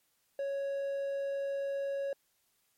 triangle tone, 554.4 Hz, C#5, in tune, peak -30 dBFS, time 0.39-2.13 s, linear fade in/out 2 ms, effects white hiss -74 dBFS RMS until 2.77 s + MP3 64 kbps

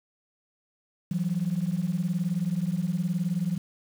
sine beating tone pair, 166.3 / 185.3 Hz, E3 / F#3, +16 / +3 cents, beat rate 19 Hz, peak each -27 dBFS, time 1.11-3.58 s, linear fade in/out 5 ms, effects tanh soft clip ceiling -18 dBFS + 8-bit

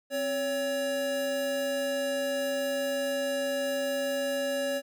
square tone pair together, 264.2 / 562.4 Hz, C4 / C#5, +17 / +25 cents, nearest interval octave + minor second, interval 1308 cents, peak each -37 / -29 dBFS, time 0.1-4.82 s, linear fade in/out 50 ms, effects none

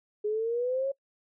sine exponential sweep, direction up, 415.3 to 554.4 Hz, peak -26 dBFS, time 0.24-0.92 s, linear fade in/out 10 ms, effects noise-tail reverb RT60 0.1 s tail -24 dB re dry

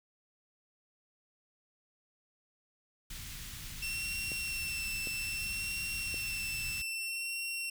pink band-stop noise, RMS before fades -44 dBFS, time 3.1-6.82 s, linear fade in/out 5 ms, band 140 to 2200 Hz, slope 12 dB/octave
sawtooth tone with vibrato, 2701 Hz, E7, 42 cents sharp, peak -32 dBFS, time 3.82-7.7 s, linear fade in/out 5 ms, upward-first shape sine, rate 0.62 Hz, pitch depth 21 cents each way
clicks, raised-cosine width 2 ms, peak -30 dBFS, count 3, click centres 4.318 / 5.072 / 6.143 s
effects none

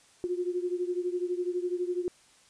sine beating tone pair, 353.8 / 365.8 Hz, F4 / F#4, +23 / -20 cents, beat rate 12 Hz, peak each -30 / -33 dBFS, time 0.24-2.08 s, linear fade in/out 0 ms, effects white hiss -60 dBFS RMS until 2.49 s + resampled to 22050 Hz

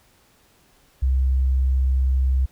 sine tone, 65.41 Hz, C2, in tune, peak -16 dBFS, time 1.02-2.46 s, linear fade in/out 10 ms, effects pink hiss -58 dBFS RMS until 2.51 s

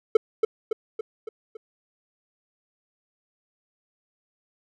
triangle tone with echo, 440 Hz, A4, in tune, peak -9 dBFS, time 0.15-0.17 s, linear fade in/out 5 ms, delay 280 ms, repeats 5, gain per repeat -5 dB, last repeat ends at 1.57 s, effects none

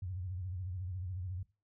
sine tone with vibrato, 91.3 Hz, F#2, 23 cents flat, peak -37 dBFS, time 0.02-1.43 s, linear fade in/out 5 ms, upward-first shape sine, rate 14 Hz, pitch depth 110 cents each way, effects noise-tail reverb RT60 0.3 s tail -19 dB re dry

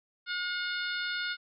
harmonic tone, 719 Hz, F#5, 50 cents flat, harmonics 2 / 3 / 4 / 5 / 6 / 7, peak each -33 / -41 / -42 / -39 / -40 / -49 dBFS, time 0.26-1.37 s, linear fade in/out 50 ms, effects none

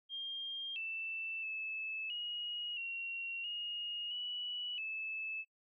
sine tone with pitch steps, 3209 / 2658 / 2611 / 2889 / 2743 / 2865 / 2944 / 2615 Hz, G7 / E7 / E7 / F#7 / F7 / F7 / F#7 / E7, +40 / +14 / -17 / -42 / -32 / +44 / -9 / -15 cents, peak -38 dBFS, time 0.09-5.45 s, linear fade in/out 50 ms, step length 670 ms, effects noise-tail reverb RT60 0.1 s tail -22 dB re dry

